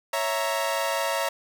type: chord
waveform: sawtooth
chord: A# diminished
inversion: first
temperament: equal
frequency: 554.4 / 659.3 / 932.3 Hz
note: C#5 / E5 / A#5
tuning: 0 / 0 / 0 cents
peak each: -25 dBFS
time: 0.13-1.29 s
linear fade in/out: 5 ms
effects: none